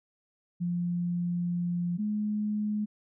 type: tone pair in turn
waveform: sine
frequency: 174.7 / 210.5 Hz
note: F3 / G#3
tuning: +1 / +24 cents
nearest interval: minor third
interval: 323 cents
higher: second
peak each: -27 dBFS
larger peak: neither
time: 0.6-1.98 / 1.98-2.86 s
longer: first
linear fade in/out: 20 ms
effects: none